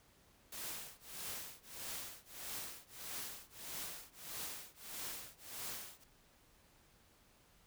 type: noise with tremolo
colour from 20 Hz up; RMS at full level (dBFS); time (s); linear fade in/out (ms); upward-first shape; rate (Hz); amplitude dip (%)
white; -43; 0.52-6.04; 5; triangle; 1.6; 100
effects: pink hiss -68 dBFS RMS until 7.66 s